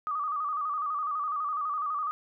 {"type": "tone with vibrato", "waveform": "sine", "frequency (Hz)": 1200, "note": "D6", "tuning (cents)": 37, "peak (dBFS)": -28, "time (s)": [0.07, 2.11], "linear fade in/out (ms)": 0, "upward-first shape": "square", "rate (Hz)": 12, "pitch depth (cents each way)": 67, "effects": []}